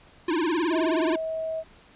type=tone with vibrato; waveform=square; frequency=329.6 Hz; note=E4; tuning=in tune; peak=-23 dBFS; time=0.28-1.16 s; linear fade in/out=5 ms; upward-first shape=triangle; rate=19 Hz; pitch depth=190 cents each way
type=tone; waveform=sine; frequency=642 Hz; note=E5; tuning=46 cents flat; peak=-27 dBFS; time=0.7-1.64 s; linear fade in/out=50 ms
effects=pink hiss -54 dBFS RMS until 1.95 s + resampled to 8000 Hz